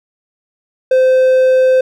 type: tone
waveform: triangle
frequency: 517 Hz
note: C5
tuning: 21 cents flat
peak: -5 dBFS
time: 0.91-1.81 s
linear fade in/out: 5 ms
effects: none